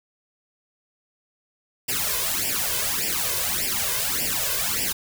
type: noise with flanger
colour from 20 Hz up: white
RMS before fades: -25 dBFS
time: 1.88-4.93 s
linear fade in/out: 10 ms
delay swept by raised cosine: 0.38 to 1.98 ms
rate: 1.7 Hz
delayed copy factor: +0.9
effects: none